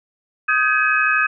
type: tone cluster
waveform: sine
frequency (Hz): 1253 / 1550 / 1682 / 2541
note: D#6 / G6 / G#6 / D#7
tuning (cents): +12 / -20 / +22 / +36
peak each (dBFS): -20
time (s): 0.48-1.27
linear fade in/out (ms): 10
effects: none